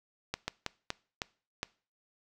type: slowing click train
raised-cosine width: 0.2 ms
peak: -15 dBFS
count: 6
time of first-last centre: 0.34-1.631 s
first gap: 140 ms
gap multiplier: 1.31
effects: noise-tail reverb RT60 0.4 s tail -22 dB re dry